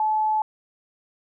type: tone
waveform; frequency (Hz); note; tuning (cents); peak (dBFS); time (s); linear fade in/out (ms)
sine; 863; A5; -34; -19; 0-0.42; 2
effects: none